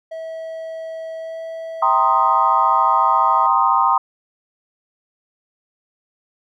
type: tone with pitch glide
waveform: triangle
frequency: 648 to 652.9 Hz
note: E5 to E5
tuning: -30 to -17 cents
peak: -25 dBFS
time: 0.11-3.47 s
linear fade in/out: 10 ms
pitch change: +13 cents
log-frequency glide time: 1.18-1.4 s
type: chord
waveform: sine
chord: C minor seventh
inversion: second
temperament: equal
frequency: 784 / 932.3 / 1046.5 / 1244.5 Hz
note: G5 / Bb5 / C6 / Eb6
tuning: 0 / 0 / 0 / 0 cents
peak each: -20 / -18 / -17 / -18 dBFS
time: 1.82-3.98 s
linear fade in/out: 5 ms
effects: none